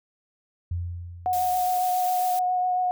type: tone with exponential decay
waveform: sine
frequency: 87 Hz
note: F2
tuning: 6 cents flat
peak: -24 dBFS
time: 0.71-2 s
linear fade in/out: 5 ms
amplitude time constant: 280 ms
type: tone with vibrato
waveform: sine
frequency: 730 Hz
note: F#5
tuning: 24 cents flat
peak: -21 dBFS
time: 1.26-2.91 s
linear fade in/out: 0 ms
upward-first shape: triangle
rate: 7.3 Hz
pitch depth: 16 cents each way
type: noise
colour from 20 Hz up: blue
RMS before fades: -35 dBFS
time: 1.33-2.39 s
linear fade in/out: 0 ms
effects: none